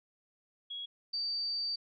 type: tone pair in turn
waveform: sine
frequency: 3322 / 4627 Hz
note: G#7 / D8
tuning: 0 / -27 cents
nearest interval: tritone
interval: 573 cents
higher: second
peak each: -38 / -32 dBFS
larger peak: second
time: 0.7-0.86 / 1.13-1.76 s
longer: second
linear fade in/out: 10 ms
effects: none